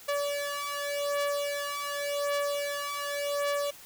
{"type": "beating tone pair", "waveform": "sawtooth", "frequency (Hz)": [573, 573.88], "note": ["D5", "D5"], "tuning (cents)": [-43, -40], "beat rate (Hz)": 0.88, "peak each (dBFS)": [-29, -28], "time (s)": [0.08, 3.71], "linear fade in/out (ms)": 10, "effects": ["white hiss -50 dBFS RMS until 3.85 s"]}